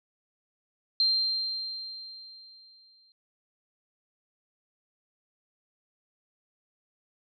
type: tone with exponential decay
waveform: sine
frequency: 4163 Hz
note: C8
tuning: 10 cents flat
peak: -20 dBFS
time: 1-3.12 s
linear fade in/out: 1 ms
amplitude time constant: 460 ms
effects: none